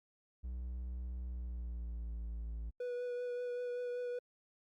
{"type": "tone with pitch glide", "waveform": "triangle", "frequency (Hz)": [61.6, 56.16], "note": ["B1", "A1"], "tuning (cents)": [-4, 36], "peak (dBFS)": -37, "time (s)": [0.43, 2.71], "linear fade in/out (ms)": 20, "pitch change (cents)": -160, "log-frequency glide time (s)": [1.24, 2.24]}
{"type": "tone with vibrato", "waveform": "triangle", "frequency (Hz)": 490.1, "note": "B4", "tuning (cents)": -13, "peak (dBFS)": -35, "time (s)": [2.8, 4.19], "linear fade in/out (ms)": 5, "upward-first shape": "triangle", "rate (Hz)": 5.2, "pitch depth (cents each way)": 17}
{"effects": ["Opus 48 kbps"]}